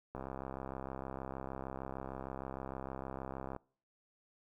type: click train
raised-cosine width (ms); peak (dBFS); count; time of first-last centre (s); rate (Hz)
1; -28; 228; 0.15-3.564; 66.5
effects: noise-tail reverb RT60 0.5 s tail -26 dB re dry